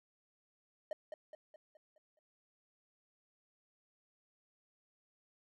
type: tone with echo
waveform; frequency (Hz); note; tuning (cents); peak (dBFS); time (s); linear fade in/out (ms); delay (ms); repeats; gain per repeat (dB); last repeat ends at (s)
triangle; 615; D#5; -20; -34; 0.91-0.93; 2; 210; 6; -6; 2.19
effects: none